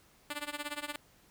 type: tone with tremolo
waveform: 5% pulse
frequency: 293.7 Hz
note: D4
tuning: in tune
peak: -23 dBFS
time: 0.3-0.96 s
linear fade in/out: 2 ms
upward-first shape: sine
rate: 17 Hz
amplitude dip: 90%
effects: pink hiss -64 dBFS RMS until 1.3 s